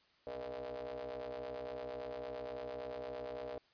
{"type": "ring-modulated tone", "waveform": "35% pulse", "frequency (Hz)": 63.6, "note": "C2", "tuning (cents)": -48, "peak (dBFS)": -37, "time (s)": [0.27, 3.58], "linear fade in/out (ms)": 0, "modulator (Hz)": 545, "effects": ["white hiss -70 dBFS RMS until 3.73 s", "resampled to 11025 Hz"]}